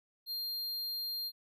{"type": "tone", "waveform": "square", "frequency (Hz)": 4200, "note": "C8", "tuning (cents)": 6, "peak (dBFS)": -36, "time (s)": [0.26, 1.32], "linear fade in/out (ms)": 50, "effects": []}